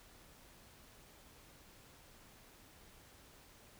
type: silence
effects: pink hiss -61 dBFS RMS until 3.79 s